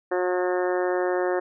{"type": "harmonic tone", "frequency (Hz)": 180.8, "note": "F#3", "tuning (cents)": -40, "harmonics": [2, 3, 4, 5, 6, 7, 8, 9, 10], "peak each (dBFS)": [-24, -27, -31, -36, -37, -39, -39, -38, -37], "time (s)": [0.11, 1.4], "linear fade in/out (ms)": 10, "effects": []}